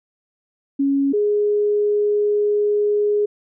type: tone pair in turn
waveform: sine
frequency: 277.2 / 415.3 Hz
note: C#4 / G#4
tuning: 0 / 0 cents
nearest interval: perfect fifth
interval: 700 cents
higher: second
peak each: -15 dBFS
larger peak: neither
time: 0.79-1.13 / 1.13-3.26 s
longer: second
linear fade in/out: 10 ms
effects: none